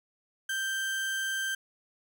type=tone; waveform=35% pulse; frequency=1568 Hz; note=G6; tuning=in tune; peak=-28 dBFS; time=0.49-1.55 s; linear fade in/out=5 ms; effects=none